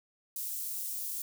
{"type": "high-pass noise", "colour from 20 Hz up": "white", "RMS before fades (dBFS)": -37, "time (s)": [0.36, 1.22], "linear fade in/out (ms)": 2, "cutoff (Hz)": 8800, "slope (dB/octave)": 12, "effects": []}